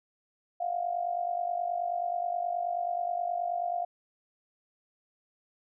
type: tone with amplitude modulation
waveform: sine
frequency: 701 Hz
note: F5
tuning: 6 cents sharp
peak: -25 dBFS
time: 0.6-3.85 s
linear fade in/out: 10 ms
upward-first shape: sine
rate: 49.4 Hz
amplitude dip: 75%
effects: none